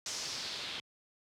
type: noise with low-pass filter sweep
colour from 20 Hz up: white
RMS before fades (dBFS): -40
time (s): 0.06-0.8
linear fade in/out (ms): 2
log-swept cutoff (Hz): 6400 to 3400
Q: 2.7
effects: high-pass 80 Hz 12 dB/octave